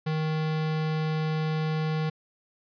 square tone, 156.5 Hz, D#3, 10 cents sharp, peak -26 dBFS, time 0.06-2.1 s, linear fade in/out 10 ms, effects resampled to 11025 Hz

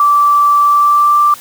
sine tone with pitch glide, 1164 to 1176.8 Hz, D6 to D6, -16 to +3 cents, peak -6 dBFS, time 0-1.34 s, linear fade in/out 2 ms, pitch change +19 cents, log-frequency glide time 0.66-1.18 s, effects white hiss -34 dBFS RMS until 1.4 s + high-pass 80 Hz 12 dB/octave

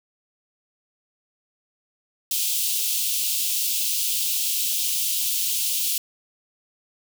white high-pass noise, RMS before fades -24 dBFS, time 2.31-5.98 s, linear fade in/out 2 ms, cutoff 2700 Hz, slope 48 dB/octave, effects none

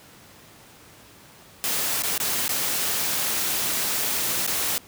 white noise with dropouts, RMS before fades -25 dBFS, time 1.64-4.78 s, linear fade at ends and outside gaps 0 ms, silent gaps 2.022-2.036 / 2.178-2.201 / 2.48-2.492 / 4.465-4.476 s, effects pink hiss -49 dBFS RMS until 4.87 s + high-pass 80 Hz 12 dB/octave

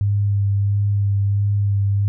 sine tone with vibrato, 100.8 Hz, G2, 49 cents sharp, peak -15 dBFS, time 0.01-2.08 s, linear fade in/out 0 ms, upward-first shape sine, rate 1.5 Hz, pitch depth 17 cents each way, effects none

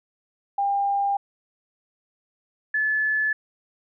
sine tone pair in turn, 800 / 1727.8 Hz, G5 / A6, +35 / -32 cents, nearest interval octave + minor second, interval 1333 cents, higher second, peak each -20 dBFS, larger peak neither, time 0.58-1.17 / 2.74-3.33 s, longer neither, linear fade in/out 5 ms, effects none

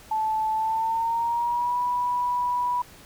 sine tone with pitch glide, 873 to 979.9 Hz, A5 to B5, -14 to -14 cents, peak -22 dBFS, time 0.11-2.82 s, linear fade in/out 5 ms, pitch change +200 cents, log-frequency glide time 0.54-1.78 s, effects pink hiss -49 dBFS RMS until 3.05 s

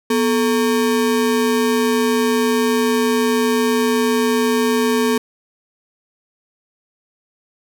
square ring-modulated tone, 340.7 Hz, F4, 43 cents flat, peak -12 dBFS, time 0.1-5.18 s, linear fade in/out 5 ms, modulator 96 Hz, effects none

